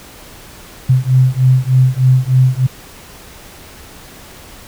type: beating tone pair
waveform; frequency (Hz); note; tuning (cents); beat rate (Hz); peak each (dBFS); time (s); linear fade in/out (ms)
sine; 127.5 / 130.8; C3 / C3; -44 / 0; 3.3; -11; 0.89-2.67; 10
effects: pink hiss -37 dBFS RMS until 4.67 s